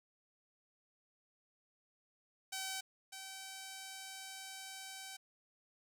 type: tone pair in turn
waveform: 5% pulse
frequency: 766 / 769.5 Hz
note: G5 / G5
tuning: -40 / -32 cents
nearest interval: unison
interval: 8 cents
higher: second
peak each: -28 / -35 dBFS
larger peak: first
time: 2.52-2.81 / 3.12-5.17 s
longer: second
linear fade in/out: 10 ms
effects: none